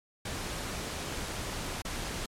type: noise with dropouts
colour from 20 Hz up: pink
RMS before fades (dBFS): -36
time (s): 0.25-2.26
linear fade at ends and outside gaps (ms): 5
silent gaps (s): 1.82-1.849
effects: low-pass 10000 Hz 12 dB/octave + MP3 96 kbps